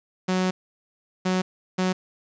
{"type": "tone bursts at uneven times", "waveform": "sawtooth", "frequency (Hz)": 185, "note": "F#3", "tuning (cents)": 0, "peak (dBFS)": -17, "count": 3, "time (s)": [[0.28, 0.51], [1.25, 1.42], [1.78, 1.93]], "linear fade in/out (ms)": 10, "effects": ["resampled to 16000 Hz", "8-bit"]}